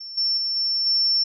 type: tone with level steps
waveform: sine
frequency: 5410 Hz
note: E8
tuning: 44 cents sharp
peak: -33 / -19 / -22 / -20 / -17 dBFS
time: 0-1.24 s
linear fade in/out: 10 ms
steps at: 0.17 / 0.37 / 0.56 / 0.86 s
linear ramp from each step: 10 ms
effects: none